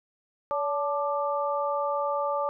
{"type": "tone cluster", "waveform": "sine", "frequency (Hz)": [570, 875, 1182], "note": ["C#5", "A5", "D6"], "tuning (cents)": [48, -10, 11], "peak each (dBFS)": [-28, -31, -30], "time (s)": [0.51, 2.49], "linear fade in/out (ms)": 0, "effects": []}